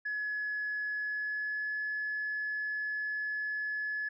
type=tone with pitch glide; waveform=sine; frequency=1697 to 1708.8 Hz; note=G#6 to G#6; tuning=+37 to +49 cents; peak=-31 dBFS; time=0.05-4.09 s; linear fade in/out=10 ms; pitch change=+12 cents; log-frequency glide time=0.91-1.76 s; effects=tanh soft clip ceiling -28 dBFS